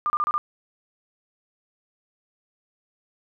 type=tone bursts; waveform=sine; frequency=1200 Hz; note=D6; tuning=37 cents sharp; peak=-20 dBFS; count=5; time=0.06-0.38 s; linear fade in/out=0 ms; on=40 ms; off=30 ms; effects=none